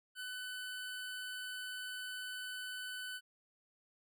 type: tone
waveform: 25% pulse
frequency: 1503 Hz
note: F#6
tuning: 27 cents sharp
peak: -38 dBFS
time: 0.15-3.21 s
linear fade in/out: 50 ms
effects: none